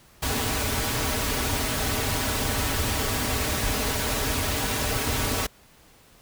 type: noise with comb filter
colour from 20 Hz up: pink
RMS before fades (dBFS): -26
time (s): 0.22-5.47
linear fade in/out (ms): 10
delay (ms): 5.7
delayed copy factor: -0.65
effects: pink hiss -55 dBFS RMS until 6.21 s